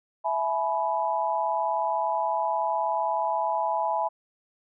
sine chord, E major, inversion none, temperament equal with one note detuned, 659.3 / 848.6 / 987.8 Hz, E5 / G#5 / B5, 0 / +37 / 0 cents, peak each -29 / -27 / -28 dBFS, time 0.24-4.09 s, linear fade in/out 20 ms, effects none

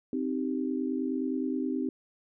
sine chord, C minor, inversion none, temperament equal, 261.6 / 311.1 / 392 Hz, C4 / Eb4 / G4, 0 / 0 / 0 cents, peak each -30 / -33 / -36 dBFS, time 0.13-1.89 s, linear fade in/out 2 ms, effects none

